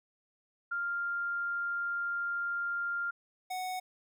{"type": "tone pair in turn", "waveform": ["sine", "square"], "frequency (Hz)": [1396.9, 740], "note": ["F6", "F#5"], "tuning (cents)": [0, 0], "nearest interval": "major seventh", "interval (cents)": 1100, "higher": "first", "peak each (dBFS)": [-31, -35], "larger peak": "first", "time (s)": [[0.71, 3.11], [3.5, 3.8]], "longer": "first", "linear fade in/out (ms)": 10, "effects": []}